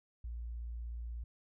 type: tone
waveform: sine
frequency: 58.27 Hz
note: A#1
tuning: in tune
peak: -39 dBFS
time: 0.24-1.24 s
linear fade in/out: 5 ms
effects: none